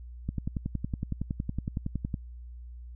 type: click train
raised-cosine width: 5 ms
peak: -18 dBFS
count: 21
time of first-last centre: 0.29-2.142 s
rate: 10.8 Hz
effects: added 60 Hz sine -41 dBFS peak until 2.95 s